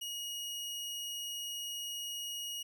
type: tone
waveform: sawtooth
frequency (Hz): 2885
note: F#7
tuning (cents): -44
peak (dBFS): -35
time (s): 0.01-2.63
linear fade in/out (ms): 10
effects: none